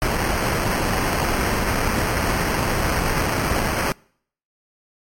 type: noise with sample-and-hold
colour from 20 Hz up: pink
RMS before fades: -21 dBFS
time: 0.02-3.92 s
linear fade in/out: 0 ms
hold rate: 3675 Hz
effects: noise-tail reverb RT60 0.6 s tail -26 dB re dry + MP3 64 kbps